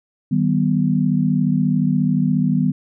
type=chord; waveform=sine; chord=Eb augmented; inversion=none; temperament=equal with one note detuned; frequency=155.56 / 192.52 / 246.9 Hz; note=Eb3 / G3 / B3; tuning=0 / -31 / 0 cents; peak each=-19 dBFS; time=0.31-2.72 s; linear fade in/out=10 ms; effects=none